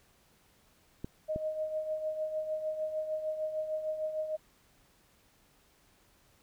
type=clicks; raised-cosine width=3 ms; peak=-24 dBFS; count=2; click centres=1.045 / 1.361 s
type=tone with tremolo; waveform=sine; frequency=622.3 Hz; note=D#5; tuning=in tune; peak=-29 dBFS; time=1.28-4.37 s; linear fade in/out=20 ms; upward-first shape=triangle; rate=6.6 Hz; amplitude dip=65%
effects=pink hiss -66 dBFS RMS until 6.42 s